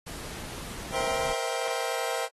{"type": "noise", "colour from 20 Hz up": "pink", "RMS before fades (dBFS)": -40, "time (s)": [0.06, 1.34], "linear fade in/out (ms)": 10}
{"type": "chord", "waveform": "sawtooth", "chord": "C dominant seventh", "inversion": "third", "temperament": "just", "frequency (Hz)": [470.9, 523.3, 654.1, 784.9], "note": ["Bb4", "C5", "E5", "G5"], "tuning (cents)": [18, 0, -14, 2], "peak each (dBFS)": -30, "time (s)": [0.91, 2.29], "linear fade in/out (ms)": 50}
{"effects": ["AAC 32 kbps"]}